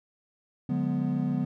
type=chord; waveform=triangle; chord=G# half-diminished seventh; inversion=second; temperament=equal with one note detuned; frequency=146.83 / 180.25 / 207.7 / 246.9 Hz; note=D3 / F#3 / G#3 / B3; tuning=0 / -45 / 0 / 0 cents; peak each=-29 / -29 / -32 / -27 dBFS; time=0.69-1.45 s; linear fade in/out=5 ms; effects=none